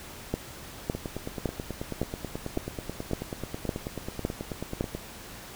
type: two click trains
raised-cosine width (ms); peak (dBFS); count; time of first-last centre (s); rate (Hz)
2; -19 / -13; 38 / 9; 0.95-4.95 / 0.34-4.809; 9.25 / 1.79
effects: pink hiss -44 dBFS RMS until 5.55 s